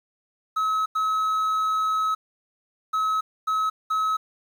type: tone bursts at uneven times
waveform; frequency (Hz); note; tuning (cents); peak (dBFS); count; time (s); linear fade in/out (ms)
triangle; 1285; E6; -45; -19; 5; 0.56-0.86 / 0.95-2.15 / 2.93-3.21 / 3.47-3.7 / 3.9-4.17; 10
effects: 9-bit